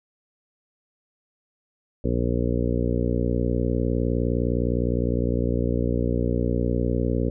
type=harmonic tone; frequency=59.7 Hz; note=A#1; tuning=42 cents sharp; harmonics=1 / 2 / 3 / 4 / 5 / 6 / 7 / 8 / 9; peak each=-26 / -27 / -31 / -28 / -30 / -36 / -31 / -31 / -34 dBFS; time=2.04-7.3 s; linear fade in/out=5 ms; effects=none